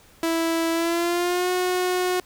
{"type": "tone with pitch glide", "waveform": "sawtooth", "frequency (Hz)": [329.7, 363.7], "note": ["E4", "F#4"], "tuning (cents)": [0, -30], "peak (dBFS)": -17, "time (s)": [0.23, 2.2], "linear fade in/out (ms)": 2, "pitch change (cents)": 170, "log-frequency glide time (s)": [0.72, 1.5], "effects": ["pink hiss -53 dBFS RMS until 2.25 s"]}